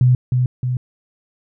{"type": "tone with echo", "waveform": "sine", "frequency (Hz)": 125.7, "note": "B2", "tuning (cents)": 31, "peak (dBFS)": -9, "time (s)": [0.01, 0.15], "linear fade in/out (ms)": 2, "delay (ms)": 310, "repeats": 2, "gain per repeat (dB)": -4, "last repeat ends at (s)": 0.77, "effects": []}